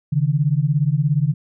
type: beating tone pair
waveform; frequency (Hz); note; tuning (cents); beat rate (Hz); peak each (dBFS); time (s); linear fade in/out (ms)
sine; 138.59 / 155.59; C#3 / D#3; 0 / 0; 17; -18; 0.12-1.34; 10
effects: none